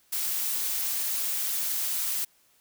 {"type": "noise", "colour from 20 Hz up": "blue", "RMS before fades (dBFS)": -29, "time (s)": [0.12, 2.25], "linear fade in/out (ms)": 10, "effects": ["white hiss -64 dBFS RMS until 2.6 s"]}